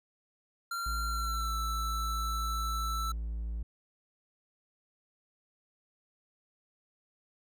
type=tone with pitch glide; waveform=square; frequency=1376 to 1323.8 Hz; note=F6 to E6; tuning=-26 to +7 cents; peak=-34 dBFS; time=0.71-3.12 s; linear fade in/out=5 ms; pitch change=-67 cents; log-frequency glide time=1.05-1.56 s
type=tone; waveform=triangle; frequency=56.2 Hz; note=A1; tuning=37 cents sharp; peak=-31 dBFS; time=0.86-3.63 s; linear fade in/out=5 ms
effects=none